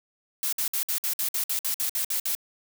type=noise bursts; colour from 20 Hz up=blue; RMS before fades=-27 dBFS; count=13; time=0.43-2.351 s; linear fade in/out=2 ms; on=97 ms; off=55 ms; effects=none